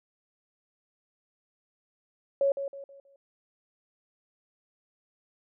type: tone with echo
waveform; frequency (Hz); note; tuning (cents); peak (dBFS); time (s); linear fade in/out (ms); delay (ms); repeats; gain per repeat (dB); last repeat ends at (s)
sine; 554.4; C#5; 0; -21; 2.41-2.52; 2; 160; 4; -9; 3.16
effects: none